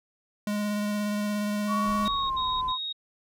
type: tone with vibrato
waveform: square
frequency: 207.7 Hz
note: G#3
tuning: in tune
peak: -27 dBFS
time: 0.47-2.08 s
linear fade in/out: 2 ms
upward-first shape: square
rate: 17 Hz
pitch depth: 10 cents each way
type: tone with pitch glide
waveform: sine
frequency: 1121 to 1022 Hz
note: C#6 to C6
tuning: +19 to -41 cents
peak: -26 dBFS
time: 1.67-2.78 s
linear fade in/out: 50 ms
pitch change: -160 cents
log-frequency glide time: 2.13-2.45 s
type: noise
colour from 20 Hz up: brown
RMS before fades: -43 dBFS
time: 1.84-2.72 s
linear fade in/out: 5 ms
type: tone bursts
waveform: sine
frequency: 3756 Hz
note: A#7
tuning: 12 cents sharp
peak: -30 dBFS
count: 3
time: 2.05-2.928 s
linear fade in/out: 10 ms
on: 250 ms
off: 64 ms
effects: none